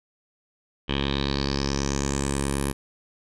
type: tone with low-pass filter sweep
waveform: 10% pulse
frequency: 69.3 Hz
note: C#2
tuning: in tune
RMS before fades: -26 dBFS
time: 0.88-2.73 s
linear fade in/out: 20 ms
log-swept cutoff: 3100 to 11000 Hz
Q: 5.7
effects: none